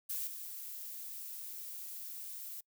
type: noise with level steps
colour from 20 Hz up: violet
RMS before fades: -38 / -45 dBFS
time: 0.09-2.61 s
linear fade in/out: 10 ms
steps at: 0.27 s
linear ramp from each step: 2 ms
effects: noise-tail reverb RT60 0.1 s tail -25 dB re dry